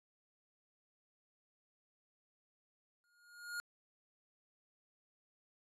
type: tone with exponential growth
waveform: square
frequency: 1427 Hz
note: F6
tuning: 37 cents sharp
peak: -38 dBFS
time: 3.04-3.6 s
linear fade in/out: 0 ms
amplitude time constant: 120 ms
effects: resampled to 32000 Hz